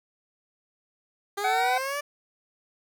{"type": "linear sweep", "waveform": "15% pulse", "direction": "up", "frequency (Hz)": [396.3, 587.3], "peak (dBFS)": -22, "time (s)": [1.37, 2.01], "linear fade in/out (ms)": 10}
{"type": "harmonic tone", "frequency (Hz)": 755, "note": "F#5", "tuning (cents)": 35, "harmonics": [1, 2, 3, 5], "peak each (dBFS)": [-23, -32, -32, -38], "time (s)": [1.44, 1.78], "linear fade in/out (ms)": 5}
{"effects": []}